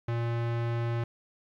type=tone with low-pass filter; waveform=square; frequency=117.3 Hz; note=A#2; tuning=11 cents sharp; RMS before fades=-30 dBFS; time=0.08-1.04 s; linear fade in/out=5 ms; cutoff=2500 Hz; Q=0.78; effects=11-bit